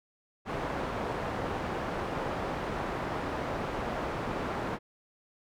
white low-pass noise, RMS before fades -34 dBFS, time 0.45-4.79 s, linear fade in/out 50 ms, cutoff 940 Hz, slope 12 dB/octave, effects none

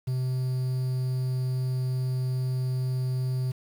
triangle tone with quantisation, 128.4 Hz, C3, 32 cents flat, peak -23 dBFS, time 0.07-3.52 s, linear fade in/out 10 ms, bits 8, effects none

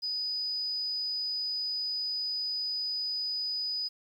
sine tone, 4975 Hz, D#8, 1 cent flat, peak -30 dBFS, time 0.02-3.89 s, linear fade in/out 20 ms, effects 10-bit

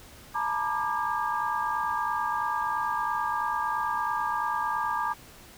sine tone cluster, 869 / 932 / 981 / 1191 / 1625 Hz, A5 / A#5 / B5 / D6 / G#6, -22 / -1 / -12 / +24 / -38 cents, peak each -33 / -32 / -34 / -30 / -35 dBFS, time 0.34-5.14 s, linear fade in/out 20 ms, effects pink hiss -50 dBFS RMS until 5.57 s

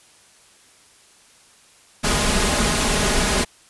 pink noise with comb filter, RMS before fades -19 dBFS, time 2.03-3.45 s, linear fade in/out 20 ms, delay 4.8 ms, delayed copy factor +0.55, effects white hiss -52 dBFS RMS until 3.69 s + resampled to 24000 Hz

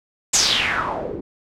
white noise with low-pass filter sweep, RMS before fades -21 dBFS, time 0.33-1.21 s, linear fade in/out 10 ms, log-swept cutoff 7500 to 290 Hz, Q 3.9, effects none

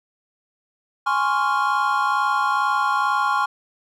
triangle chord, Db major seventh, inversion second, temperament equal, 830.6 / 1046.5 / 1108.7 / 1396.9 Hz, Ab5 / C6 / Db6 / F6, 0 / 0 / 0 / 0 cents, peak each -22 / -22 / -21 / -22 dBFS, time 1.06-3.46 s, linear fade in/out 10 ms, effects none

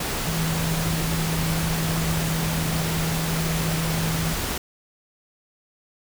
sine tone in noise, 162 Hz, E3, 30 cents flat, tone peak -24 dBFS, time 0.27-4.34 s, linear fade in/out 5 ms, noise pink, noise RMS -27 dBFS, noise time 0-4.58 s, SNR 0 dB, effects none

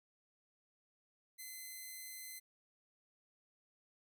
5% pulse tone, 2047 Hz, C7, 38 cents flat, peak -37 dBFS, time 1.38-2.4 s, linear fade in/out 20 ms, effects none

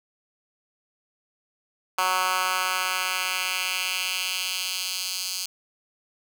10% pulse tone with high-pass filter sweep, 185 Hz, F#3, in tune, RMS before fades -27 dBFS, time 1.98-5.46 s, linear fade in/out 5 ms, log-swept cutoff 1100 to 4700 Hz, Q 1.6, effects none

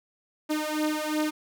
sawtooth beating tone pair, 304.4 / 307.2 Hz, D#4 / D#4, -38 / -22 cents, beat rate 2.8 Hz, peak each -25 dBFS, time 0.49-1.31 s, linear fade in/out 20 ms, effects none

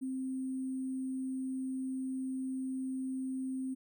sine tone with sample-and-hold, 261.6 Hz, C4, in tune, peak -34 dBFS, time 0.01-3.75 s, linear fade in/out 20 ms, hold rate 8820 Hz, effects none

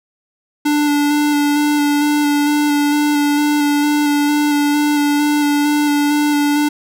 square tone with vibrato, 293.1 Hz, D4, 3 cents flat, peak -13 dBFS, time 0.65-6.69 s, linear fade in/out 10 ms, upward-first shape square, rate 2.2 Hz, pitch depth 13 cents each way, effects none

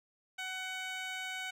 15% pulse tone with band-pass filter, 749 Hz, F#5, 21 cents sharp, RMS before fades -40 dBFS, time 0.38-1.51 s, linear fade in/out 10 ms, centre 2900 Hz, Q 0.54, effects none

